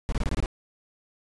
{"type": "noise bursts", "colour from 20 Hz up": "brown", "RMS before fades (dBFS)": -25, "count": 7, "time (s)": [0.09, 0.459], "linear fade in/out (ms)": 0, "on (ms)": 33, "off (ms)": 23, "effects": ["resampled to 22050 Hz"]}